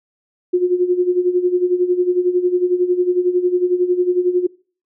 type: tone with tremolo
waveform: sine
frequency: 359.4 Hz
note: F4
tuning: 50 cents sharp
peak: -10 dBFS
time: 0.53-4.47 s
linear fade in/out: 10 ms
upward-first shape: sine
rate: 11 Hz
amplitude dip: 75%
effects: noise-tail reverb RT60 0.4 s tail -24 dB re dry